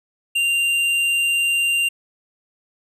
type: tone with hard clipping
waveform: triangle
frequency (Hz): 2782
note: F7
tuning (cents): -7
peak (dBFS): -18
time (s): 0.35-1.89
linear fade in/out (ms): 10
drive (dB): 11
effects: none